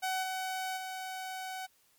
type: tone with level steps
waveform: sawtooth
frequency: 752 Hz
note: F#5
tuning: 28 cents sharp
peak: -27 / -30 / -34 dBFS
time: 0.02-1.67 s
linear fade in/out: 20 ms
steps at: 0.22 / 0.76 s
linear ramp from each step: 20 ms
effects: white hiss -68 dBFS RMS until 1.98 s + MP3 96 kbps